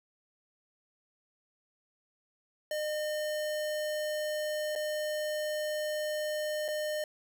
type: tone with dropouts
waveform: square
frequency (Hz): 608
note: D#5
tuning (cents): -40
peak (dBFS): -32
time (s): 2.71-7.04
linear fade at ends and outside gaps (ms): 2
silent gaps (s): 4.753-4.759 / 6.681-6.685
effects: none